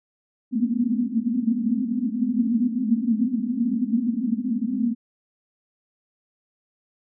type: band-pass noise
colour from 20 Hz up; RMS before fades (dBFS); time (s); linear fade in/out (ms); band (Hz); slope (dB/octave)
pink; -23; 0.51-4.95; 50; 220 to 250; 96
effects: none